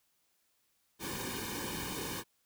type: noise with comb filter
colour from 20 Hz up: pink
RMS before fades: -39 dBFS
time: 0.99-2.24 s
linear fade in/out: 50 ms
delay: 1.5 ms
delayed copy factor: -0.95
effects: white hiss -75 dBFS RMS until 2.45 s